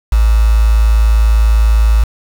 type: tone with quantisation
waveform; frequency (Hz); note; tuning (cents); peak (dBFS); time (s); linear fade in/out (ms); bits
sine; 55; A1; 0; -6; 0.12-2.04; 5; 4
effects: none